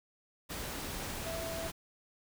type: tone in noise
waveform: sine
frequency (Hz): 659.3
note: E5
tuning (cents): 0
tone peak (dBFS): -39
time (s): 1.25-1.69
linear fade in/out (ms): 20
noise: pink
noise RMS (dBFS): -40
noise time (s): 0.49-1.72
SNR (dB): -2
effects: none